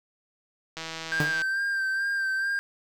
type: click train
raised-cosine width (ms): 0.2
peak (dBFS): -18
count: 106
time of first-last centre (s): 0.77-1.418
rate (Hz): 162
type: tone with vibrato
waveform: triangle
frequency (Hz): 1579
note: G6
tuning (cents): +12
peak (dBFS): -23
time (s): 1.12-2.59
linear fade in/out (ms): 0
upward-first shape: sine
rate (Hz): 2.3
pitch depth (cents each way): 32
type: tone with exponential decay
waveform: sawtooth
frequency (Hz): 149.9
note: D3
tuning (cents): +36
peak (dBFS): -17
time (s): 1.2-1.38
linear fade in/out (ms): 2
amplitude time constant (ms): 37
effects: none